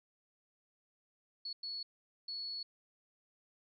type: tone bursts at uneven times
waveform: sine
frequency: 4392 Hz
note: C#8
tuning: 17 cents flat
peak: -39 dBFS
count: 3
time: 1.45-1.53 / 1.63-1.83 / 2.28-2.63 s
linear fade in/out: 5 ms
effects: none